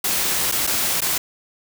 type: noise with dropouts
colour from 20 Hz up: white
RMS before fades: -21 dBFS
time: 0.04-1.18 s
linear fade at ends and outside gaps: 5 ms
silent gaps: 0.516-0.521 / 0.668-0.672 / 1.006-1.017 s
effects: none